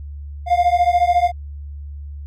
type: beating tone pair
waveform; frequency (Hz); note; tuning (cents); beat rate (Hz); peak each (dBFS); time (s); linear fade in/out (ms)
triangle; 698.5 / 712.5; F5 / F5; 0 / +34; 14; -14; 0.46-1.32; 50
effects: added 72 Hz sine -29 dBFS peak until 2.26 s